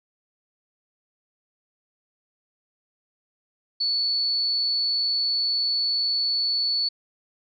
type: tone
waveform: sine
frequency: 4441 Hz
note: C#8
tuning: 2 cents sharp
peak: -21 dBFS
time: 3.8-6.89 s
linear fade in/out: 10 ms
effects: none